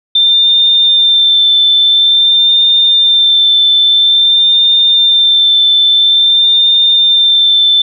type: tone with vibrato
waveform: sine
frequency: 3574 Hz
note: A7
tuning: 26 cents sharp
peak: -5 dBFS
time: 0.15-7.82 s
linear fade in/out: 5 ms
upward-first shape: sine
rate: 0.49 Hz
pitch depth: 19 cents each way
effects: none